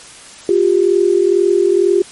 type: tone pair together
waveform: sine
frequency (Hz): 354.8 / 396.9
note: F4 / G4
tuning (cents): +27 / +22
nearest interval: major second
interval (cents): 195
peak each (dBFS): -12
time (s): 0.49-2.02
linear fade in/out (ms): 2
effects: white hiss -37 dBFS RMS until 2.11 s + MP3 48 kbps